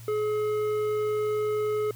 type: tone with tanh clipping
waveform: sine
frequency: 424.8 Hz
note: G#4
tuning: 39 cents sharp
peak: -26 dBFS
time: 0.08-1.91 s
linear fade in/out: 2 ms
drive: 10 dB
effects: added 115 Hz sine -42 dBFS peak until 1.95 s + white hiss -52 dBFS RMS until 1.95 s